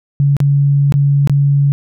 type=tone with dropouts; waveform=sine; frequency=141.3 Hz; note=C#3; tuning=34 cents sharp; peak=-8 dBFS; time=0.2-1.72 s; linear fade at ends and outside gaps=0 ms; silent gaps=0.367-0.403 / 0.923-0.94 / 1.274-1.296 s; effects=none